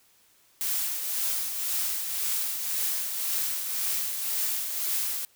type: noise with tremolo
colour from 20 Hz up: blue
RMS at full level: -27 dBFS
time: 0.61-5.25 s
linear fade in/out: 0 ms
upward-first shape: triangle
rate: 1.9 Hz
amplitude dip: 50%
effects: white hiss -62 dBFS RMS until 5.35 s